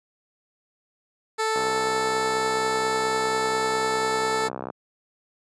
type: tone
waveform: 15% pulse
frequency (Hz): 440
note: A4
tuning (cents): 0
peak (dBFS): -16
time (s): 1.38-4.49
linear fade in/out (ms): 20
type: click train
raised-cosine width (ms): 1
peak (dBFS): -17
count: 203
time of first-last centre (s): 1.56-4.702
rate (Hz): 64.3
effects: high-pass 150 Hz 12 dB/octave + resampled to 22050 Hz